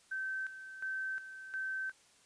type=tone with tremolo; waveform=sine; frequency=1545 Hz; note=G6; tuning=26 cents flat; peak=-35 dBFS; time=0.11-1.92 s; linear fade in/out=10 ms; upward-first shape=square; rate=1.4 Hz; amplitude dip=70%; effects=white hiss -65 dBFS RMS until 2.25 s + resampled to 22050 Hz